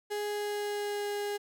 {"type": "tone with pitch glide", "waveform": "35% pulse", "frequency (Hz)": [415.3, 410.3], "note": ["G#4", "G#4"], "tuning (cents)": [0, -21], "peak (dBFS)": -30, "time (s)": [0.1, 1.38], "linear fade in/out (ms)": 20, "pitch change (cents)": -21, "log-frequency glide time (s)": [0.25, 1.08], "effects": []}